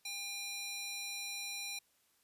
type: tone with high-pass filter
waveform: square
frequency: 804 Hz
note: G5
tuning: 44 cents sharp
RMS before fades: -42 dBFS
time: 0.05-1.79 s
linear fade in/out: 5 ms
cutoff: 3200 Hz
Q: 1.2
effects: white hiss -73 dBFS RMS until 2.23 s + resampled to 32000 Hz